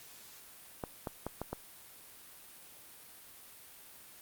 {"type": "clicks", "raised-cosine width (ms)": 1, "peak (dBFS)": -22, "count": 5, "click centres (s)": [0.838, 1.072, 1.266, 1.416, 1.53], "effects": ["white hiss -54 dBFS RMS until 4.21 s", "Opus 48 kbps"]}